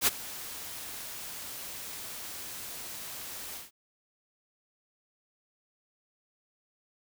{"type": "noise with ADSR envelope", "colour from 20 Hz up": "white", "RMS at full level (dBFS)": -22, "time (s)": [0.01, 3.71], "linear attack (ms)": 60, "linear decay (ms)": 26, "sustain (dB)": -19, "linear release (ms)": 150, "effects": []}